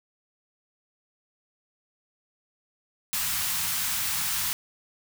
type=band-stop noise; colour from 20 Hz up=white; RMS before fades=-28 dBFS; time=3.13-4.53 s; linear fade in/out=0 ms; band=200 to 860 Hz; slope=24 dB/octave; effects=none